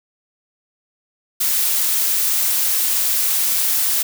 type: noise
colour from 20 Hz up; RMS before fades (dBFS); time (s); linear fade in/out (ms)
blue; -18; 1.4-4.03; 10
effects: none